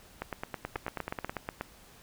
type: two click trains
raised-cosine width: 0.5 ms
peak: -19 / -18 dBFS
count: 11 / 8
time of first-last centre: 0.22-1.295 / 0.76-1.611 s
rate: 9.3 / 8.23 Hz
effects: pink hiss -56 dBFS RMS until 2.02 s